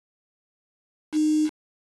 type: tone with quantisation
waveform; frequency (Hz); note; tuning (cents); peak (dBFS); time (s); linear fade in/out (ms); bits
sine; 306.7; D#4; -25; -18; 1.12-1.5; 50; 6
effects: resampled to 24000 Hz